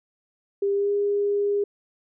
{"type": "tone with pitch glide", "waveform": "sine", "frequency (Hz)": [399.3, 406.7], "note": ["G4", "G#4"], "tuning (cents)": [32, -36], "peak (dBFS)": -20, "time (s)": [0.62, 1.64], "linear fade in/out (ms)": 5, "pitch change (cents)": 32, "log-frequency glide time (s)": [0.73, 0.92], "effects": []}